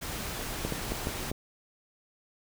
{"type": "noise", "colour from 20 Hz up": "pink", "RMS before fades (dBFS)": -36, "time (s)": [0.01, 1.32], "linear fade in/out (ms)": 20}
{"type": "clicks", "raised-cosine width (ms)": 2, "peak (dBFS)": -18, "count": 5, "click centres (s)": [0.65, 0.723, 0.92, 1.071, 1.315]}
{"effects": []}